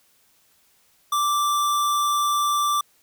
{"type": "tone", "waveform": "square", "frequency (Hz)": 1173, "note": "D6", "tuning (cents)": -2, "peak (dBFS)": -20, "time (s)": [1.12, 2.81], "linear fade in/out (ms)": 5, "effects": ["white hiss -61 dBFS RMS until 3.02 s"]}